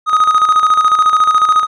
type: tone with tremolo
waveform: triangle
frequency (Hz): 1253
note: D#6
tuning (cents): +12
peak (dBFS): -4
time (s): 0.06-1.67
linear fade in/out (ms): 50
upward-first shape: square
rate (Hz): 14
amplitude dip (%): 55
effects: resampled to 22050 Hz